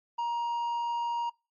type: tone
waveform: triangle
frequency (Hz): 943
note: A#5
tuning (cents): +20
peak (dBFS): -26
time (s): 0.18-1.3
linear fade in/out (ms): 10
effects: noise-tail reverb RT60 0.3 s tail -26 dB re dry + MP3 32 kbps